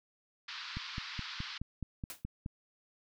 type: band-pass noise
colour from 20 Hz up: white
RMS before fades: -44 dBFS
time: 0.48-1.58 s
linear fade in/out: 5 ms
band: 1000 to 4900 Hz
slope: 48 dB/octave
type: click train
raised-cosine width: 5 ms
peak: -26 dBFS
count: 9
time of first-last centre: 0.77-2.461 s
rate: 4.73 Hz
type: noise with exponential decay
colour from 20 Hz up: white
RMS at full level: -40 dBFS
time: 2.1-2.24 s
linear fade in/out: 1 ms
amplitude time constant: 29 ms
effects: none